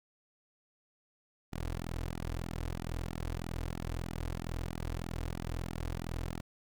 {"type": "tone with flanger", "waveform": "sawtooth", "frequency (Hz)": 41.9, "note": "E1", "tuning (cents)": 29, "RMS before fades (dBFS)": -38, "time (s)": [1.52, 6.41], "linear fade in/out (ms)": 10, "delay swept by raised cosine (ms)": [1.8, 5.4], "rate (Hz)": 3.1, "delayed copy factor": -1, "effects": ["11-bit"]}